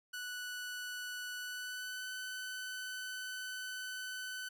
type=tone with pitch glide; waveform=sawtooth; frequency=1480 to 1508.5 Hz; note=F#6 to F#6; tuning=0 to +33 cents; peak=-37 dBFS; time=0.13-4.49 s; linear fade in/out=10 ms; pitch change=+33 cents; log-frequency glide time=1.37-2.08 s; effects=none